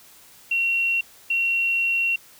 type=tone pair in turn; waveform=sine; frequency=2736 / 2736 Hz; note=F7 / F7; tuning=-36 / -36 cents; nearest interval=unison; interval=0 cents; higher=neither; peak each=-19 / -19 dBFS; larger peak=neither; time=0.51-1.01 / 1.3-2.16 s; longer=second; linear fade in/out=5 ms; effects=white hiss -50 dBFS RMS until 2.39 s